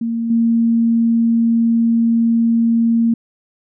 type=tone with level steps; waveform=sine; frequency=230.4 Hz; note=A#3; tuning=20 cents flat; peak=-17 / -11 dBFS; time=0.01-3.14 s; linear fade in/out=5 ms; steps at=0.3 s; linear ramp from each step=5 ms; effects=none